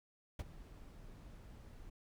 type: noise with ADSR envelope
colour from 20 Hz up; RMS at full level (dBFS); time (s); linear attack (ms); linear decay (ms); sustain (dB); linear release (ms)
brown; -36; 0.39-1.9; 5; 31; -18; 8
effects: none